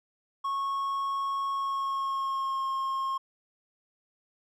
triangle tone with pitch glide, 1099 to 1073.3 Hz, C#6 to C6, -15 to +44 cents, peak -26 dBFS, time 0.44-3.18 s, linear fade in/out 10 ms, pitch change -41 cents, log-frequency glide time 1.51-2.67 s, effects none

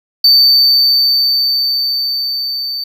triangle tone with level ramp, 4567 Hz, D8, 49 cents flat, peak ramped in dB -3 to -17 dBFS, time 0.24-2.84 s, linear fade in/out 5 ms, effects none

